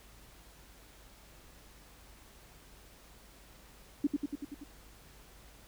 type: tone with echo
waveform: sine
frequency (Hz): 287.5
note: D4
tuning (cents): -37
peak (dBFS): -24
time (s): 4.04-4.07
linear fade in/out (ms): 5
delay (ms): 95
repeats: 6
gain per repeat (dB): -3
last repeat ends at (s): 4.64
effects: added 50 Hz sine -59 dBFS peak until 5.67 s + pink hiss -58 dBFS RMS until 5.67 s